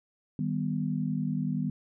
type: chord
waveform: sine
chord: Eb augmented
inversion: none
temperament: equal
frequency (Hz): 155.56 / 196 / 246.9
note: Eb3 / G3 / B3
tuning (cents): 0 / 0 / 0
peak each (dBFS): -31 / -32 / -32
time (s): 0.39-1.7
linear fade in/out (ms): 2
effects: none